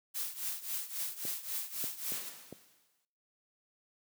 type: noise with tremolo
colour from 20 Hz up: blue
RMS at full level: -35 dBFS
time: 0.14-2.3 s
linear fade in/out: 20 ms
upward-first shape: triangle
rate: 3.7 Hz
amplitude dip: 85%
type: clicks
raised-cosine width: 2 ms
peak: -29 dBFS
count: 4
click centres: 1.252 / 1.841 / 2.121 / 2.526 s
type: noise with exponential decay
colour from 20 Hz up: white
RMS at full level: -41 dBFS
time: 2.13-3.05 s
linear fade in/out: 0 ms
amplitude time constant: 200 ms
effects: noise-tail reverb RT60 0.8 s tail -21 dB re dry + high-pass 150 Hz 12 dB/octave